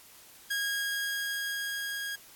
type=tone with level ramp; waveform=sawtooth; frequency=1637 Hz; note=G#6; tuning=25 cents flat; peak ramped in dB=-25 to -30 dBFS; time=0.5-2.16 s; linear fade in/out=10 ms; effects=white hiss -54 dBFS RMS until 2.35 s + AAC 64 kbps